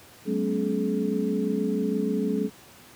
sine tone cluster, 188.5 / 214.8 / 250.8 / 279.4 / 426.7 Hz, F#3 / A3 / B3 / C#4 / G#4, +32 / -41 / +27 / +14 / +47 cents, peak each -29 / -28 / -33 / -30 / -29 dBFS, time 0.25-2.5 s, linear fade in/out 50 ms, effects pink hiss -50 dBFS RMS until 2.95 s + high-pass 100 Hz 12 dB/octave

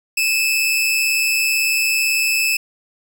sawtooth tone pair together, 2489 / 2627 Hz, D#7 / E7, 0 / -7 cents, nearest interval minor second, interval 93 cents, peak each -20 / -13 dBFS, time 0.17-2.57 s, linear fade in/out 5 ms, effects none

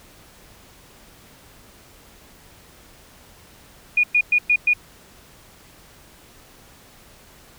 sine tone bursts, 2448 Hz, D#7, 29 cents flat, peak -13 dBFS, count 5, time 3.97-4.735 s, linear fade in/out 5 ms, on 65 ms, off 110 ms, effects pink hiss -49 dBFS RMS until 7.58 s

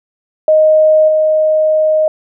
sine tone with level steps, 622.3 Hz, D#5, in tune, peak -5 / -8 dBFS, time 0.48-2.08 s, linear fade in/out 2 ms, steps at 1.08 s, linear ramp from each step 5 ms, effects none

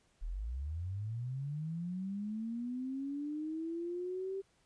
sine linear sweep, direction up, 35.32 to 392 Hz, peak -36 dBFS, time 0.21-4.42 s, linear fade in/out 20 ms, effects pink hiss -72 dBFS RMS until 4.65 s + resampled to 22050 Hz

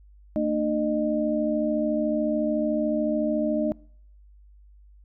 sine tone cluster, 227.1 / 300.9 / 611 Hz, A#3 / D4 / D#5, -45 / +42 / -32 cents, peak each -26 dBFS, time 0.36-3.72 s, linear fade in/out 0 ms, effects noise-tail reverb RT60 0.6 s tail -25 dB re dry + added 50 Hz sine -49 dBFS peak until 5.04 s

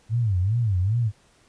sine tone with vibrato, 103.83 Hz, G#2, in tune, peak -19 dBFS, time 0.09-1.12 s, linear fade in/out 50 ms, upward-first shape sine, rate 2.5 Hz, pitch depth 260 cents each way, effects pink hiss -59 dBFS RMS until 1.48 s + resampled to 22050 Hz

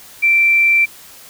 sine tone, 2346 Hz, D7, 2 cents flat, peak -9 dBFS, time 0.22-0.86 s, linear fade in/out 20 ms, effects white hiss -40 dBFS RMS until 1.29 s

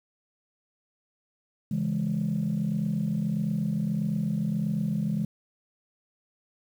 sine chord, C# minor, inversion none, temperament just, 138.59 / 166.31 / 207.9 Hz, C#3 / E3 / G#3, 0 / +16 / +2 cents, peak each -31 / -28 / -27 dBFS, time 1.71-5.25 s, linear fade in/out 5 ms, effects tanh soft clip ceiling -19 dBFS + 9-bit

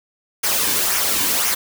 white noise with flanger, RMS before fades -19 dBFS, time 0.43-1.55 s, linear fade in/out 10 ms, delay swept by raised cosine 0.24 to 1.54 ms, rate 1.9 Hz, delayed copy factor -0.5, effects none

